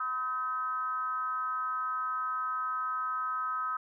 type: tone with frequency modulation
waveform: sine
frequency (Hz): 1273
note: D#6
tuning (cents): +39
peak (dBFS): -30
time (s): 0-3.77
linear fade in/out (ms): 5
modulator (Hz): 265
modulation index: 0.54
effects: none